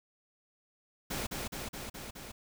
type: noise with echo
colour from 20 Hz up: pink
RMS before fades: -36 dBFS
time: 1.1-1.27 s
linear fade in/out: 10 ms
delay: 210 ms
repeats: 5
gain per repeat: -2 dB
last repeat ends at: 2.32 s
effects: none